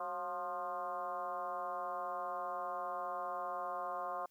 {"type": "tone with frequency modulation", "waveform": "sine", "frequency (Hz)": 885, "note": "A5", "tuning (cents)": 10, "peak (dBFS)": -37, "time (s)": [0, 4.26], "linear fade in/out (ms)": 5, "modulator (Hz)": 171, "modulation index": 2.1, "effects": ["white hiss -75 dBFS RMS until 4.3 s"]}